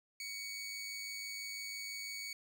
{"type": "tone with amplitude modulation", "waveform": "20% pulse", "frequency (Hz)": 2240, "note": "C#7", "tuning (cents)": 18, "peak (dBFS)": -35, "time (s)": [0.2, 2.33], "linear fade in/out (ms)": 2, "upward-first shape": "sine", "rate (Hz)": 106, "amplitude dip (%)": 35, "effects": ["11-bit"]}